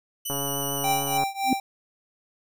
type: tone with vibrato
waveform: 5% pulse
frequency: 2960 Hz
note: F#7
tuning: in tune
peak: -21 dBFS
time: 0.25-1.18 s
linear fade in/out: 10 ms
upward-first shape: square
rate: 6.7 Hz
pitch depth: 11 cents each way
type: click train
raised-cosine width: 1 ms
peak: -18 dBFS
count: 132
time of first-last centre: 0.3-1.236 s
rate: 140 Hz
type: tone with tremolo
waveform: square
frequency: 784 Hz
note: G5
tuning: in tune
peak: -21 dBFS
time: 0.84-1.6 s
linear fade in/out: 2 ms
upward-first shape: triangle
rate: 3.5 Hz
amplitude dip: 95%
type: tone with exponential growth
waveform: sine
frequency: 259.3 Hz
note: C4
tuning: 15 cents flat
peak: -15 dBFS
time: 1.43-1.53 s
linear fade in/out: 1 ms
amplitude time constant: 20 ms
effects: none